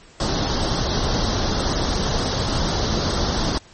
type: noise with comb filter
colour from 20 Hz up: pink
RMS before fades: -21 dBFS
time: 0.2-3.58 s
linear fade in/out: 2 ms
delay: 0.21 ms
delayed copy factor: +0.7
effects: pink hiss -48 dBFS RMS until 3.73 s + MP3 32 kbps